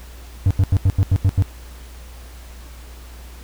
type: tone bursts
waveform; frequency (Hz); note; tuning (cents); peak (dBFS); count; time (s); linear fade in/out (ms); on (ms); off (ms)
triangle; 95.6; G2; -43; -9; 8; 0.46-1.423; 0; 46; 85
effects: added 60 Hz sine -36 dBFS peak until 3.43 s + pink hiss -45 dBFS RMS until 3.43 s